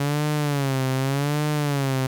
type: tone with vibrato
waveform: sawtooth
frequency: 140.4 Hz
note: C#3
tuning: 22 cents sharp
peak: -17 dBFS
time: 0-2.07 s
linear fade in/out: 5 ms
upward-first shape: sine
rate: 0.85 Hz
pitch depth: 120 cents each way
effects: 9-bit